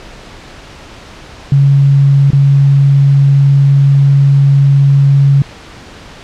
sine tone with dropouts, 139.2 Hz, C#3, 8 cents sharp, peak -4 dBFS, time 1.52-5.42 s, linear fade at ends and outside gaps 2 ms, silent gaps 2.305-2.331 s, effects pink hiss -33 dBFS RMS until 6.23 s + low-pass 5000 Hz 12 dB/octave

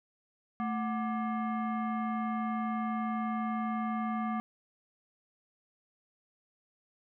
sine tone with frequency modulation, 221 Hz, A3, 8 cents sharp, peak -30 dBFS, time 0.6-4.4 s, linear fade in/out 0 ms, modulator 958 Hz, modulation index 0.97, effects none

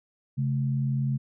sine tone pair together, 135.95 / 215.8 Hz, C#3 / A3, -33 / -33 cents, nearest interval minor sixth, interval 800 cents, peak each -24 / -32 dBFS, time 0.37-1.18 s, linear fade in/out 20 ms, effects none

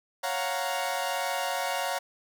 sawtooth chord, Gb major seventh, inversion second, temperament equal, 554.4 / 698.5 / 740 / 932.3 Hz, Db5 / F5 / Gb5 / Bb5, 0 / 0 / 0 / 0 cents, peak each -30 dBFS, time 0.23-1.99 s, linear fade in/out 10 ms, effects 10-bit

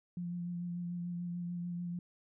sine tone with vibrato, 174.61 Hz, F3, in tune, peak -36 dBFS, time 0.17-1.99 s, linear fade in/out 2 ms, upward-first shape sine, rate 6.8 Hz, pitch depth 19 cents each way, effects none

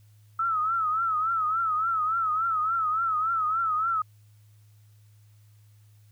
sine tone with vibrato, 1300 Hz, E6, 24 cents flat, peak -23 dBFS, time 0.39-4.02 s, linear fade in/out 5 ms, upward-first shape triangle, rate 3.5 Hz, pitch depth 110 cents each way, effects added 105 Hz sine -53 dBFS peak until 6.11 s + white hiss -68 dBFS RMS until 6.11 s

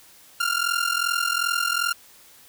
sawtooth ring-modulated tone, 1396.9 Hz, F6, in tune, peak -15 dBFS, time 0.4-1.93 s, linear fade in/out 2 ms, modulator 21.3 Hz, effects white hiss -51 dBFS RMS until 2.48 s

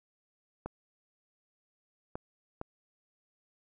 clicks, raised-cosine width 1 ms, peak -23 dBFS, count 3, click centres 0.66 / 2.155 / 2.614 s, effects none

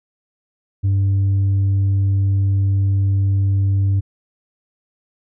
sine tone with tanh clipping, 98 Hz, G2, in tune, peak -14 dBFS, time 0.83-4.01 s, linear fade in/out 20 ms, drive 2 dB, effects none

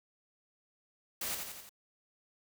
white noise with echo, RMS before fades -37 dBFS, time 1.21-1.35 s, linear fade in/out 5 ms, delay 86 ms, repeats 4, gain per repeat -4 dB, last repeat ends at 1.694 s, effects none

